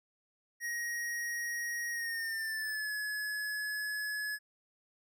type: tone with pitch glide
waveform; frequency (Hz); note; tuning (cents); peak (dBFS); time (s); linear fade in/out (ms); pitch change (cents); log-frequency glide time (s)
square; 1886 to 1699.8; A#6 to G#6; +20 to +40; -35; 0.6-4.39; 50; -180; 1.9-2.92
effects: none